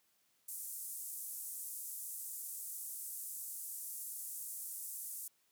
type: band-pass noise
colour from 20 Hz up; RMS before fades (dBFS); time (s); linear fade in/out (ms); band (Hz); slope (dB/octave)
white; -45; 0.48-5.28; 5; 8100 to 14000; 24
effects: white hiss -75 dBFS RMS until 5.51 s + high-pass 80 Hz 12 dB/octave